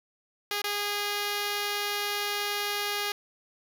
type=tone with dropouts; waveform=5% pulse; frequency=410.5 Hz; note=G#4; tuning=20 cents flat; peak=-17 dBFS; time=0.51-3.12 s; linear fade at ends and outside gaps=2 ms; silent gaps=0.618-0.641 s; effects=none